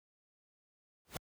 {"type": "noise with exponential growth", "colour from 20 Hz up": "pink", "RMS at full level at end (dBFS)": -37, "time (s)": [1.05, 1.17], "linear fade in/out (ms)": 0, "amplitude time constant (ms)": 24, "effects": ["high-pass 60 Hz 12 dB/octave"]}